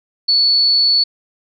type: tone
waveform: sine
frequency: 4435 Hz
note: C#8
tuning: in tune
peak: -10 dBFS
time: 0.28-1.04 s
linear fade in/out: 10 ms
effects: none